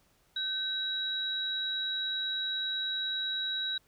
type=tone pair together; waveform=sine; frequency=1538 / 3870 Hz; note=G6 / B7; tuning=-33 / -36 cents; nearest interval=octave + major third; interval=1597 cents; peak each=-38 / -31 dBFS; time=0.36-3.78 s; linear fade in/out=5 ms; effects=pink hiss -68 dBFS RMS until 3.87 s